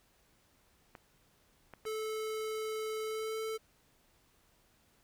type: clicks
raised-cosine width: 0.5 ms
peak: -33 dBFS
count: 3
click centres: 0.952 / 1.737 / 1.853 s
type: tone with pitch glide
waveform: square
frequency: 435.7 to 440.8 Hz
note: A4 to A4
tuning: -17 to +3 cents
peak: -36 dBFS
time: 1.85-3.58 s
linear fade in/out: 20 ms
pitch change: +20 cents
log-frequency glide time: 3.04-3.38 s
effects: pink hiss -69 dBFS RMS until 5.03 s